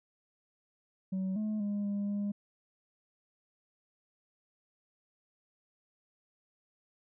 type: tone with pitch steps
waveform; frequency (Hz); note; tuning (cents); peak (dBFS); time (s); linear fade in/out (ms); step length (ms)
sine; 189.2 / 214 / 204.4 / 202.3 / 203.5; F#3 / A3 / G#3 / G#3 / G#3; +39 / -48 / -27 / -45 / -35; -28; 1.12-2.32; 10; 240
effects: tanh soft clip ceiling -30 dBFS